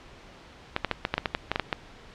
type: clicks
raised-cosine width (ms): 0.3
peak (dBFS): -8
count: 12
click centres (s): 0.764 / 0.847 / 0.913 / 1.051 / 1.14 / 1.18 / 1.258 / 1.349 / 1.516 / 1.559 / 1.597 / 1.728
effects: pink hiss -49 dBFS RMS until 2.14 s + low-pass 4000 Hz 12 dB/octave